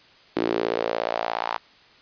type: tone with high-pass filter sweep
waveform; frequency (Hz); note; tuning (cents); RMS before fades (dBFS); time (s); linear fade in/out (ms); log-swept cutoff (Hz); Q
sawtooth; 57; A#1; -38; -26; 0.36-1.58; 5; 320 to 940; 3.2
effects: white hiss -53 dBFS RMS until 2.01 s + resampled to 11025 Hz